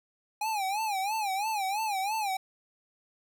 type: tone with vibrato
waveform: square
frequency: 820 Hz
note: G#5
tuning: 22 cents flat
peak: -29 dBFS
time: 0.41-2.37 s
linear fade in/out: 5 ms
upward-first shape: sine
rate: 3 Hz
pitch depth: 140 cents each way
effects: none